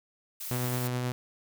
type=noise; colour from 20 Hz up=blue; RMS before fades=-38 dBFS; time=0.4-0.88 s; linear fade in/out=10 ms
type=tone with tremolo; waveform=sawtooth; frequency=124.4 Hz; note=B2; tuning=13 cents sharp; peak=-24 dBFS; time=0.51-1.12 s; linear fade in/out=0 ms; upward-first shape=triangle; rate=9.4 Hz; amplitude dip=25%
effects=none